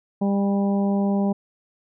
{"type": "harmonic tone with a mistuned harmonic", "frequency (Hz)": 199.4, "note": "G3", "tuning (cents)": 30, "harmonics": [1, 2, 3, 4, 5], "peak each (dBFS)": [-19, -29, -30, -32, -39], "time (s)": [0.21, 1.33], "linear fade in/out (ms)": 10, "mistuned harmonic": 5, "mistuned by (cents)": -30, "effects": []}